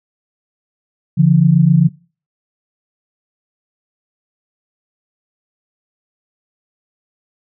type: tone pair together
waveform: sine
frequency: 143.1 / 170.72 Hz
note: D3 / F3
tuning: -45 / -39 cents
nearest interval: minor third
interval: 306 cents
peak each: -10 dBFS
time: 1.17-1.89 s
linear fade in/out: 20 ms
effects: noise-tail reverb RT60 0.4 s tail -24 dB re dry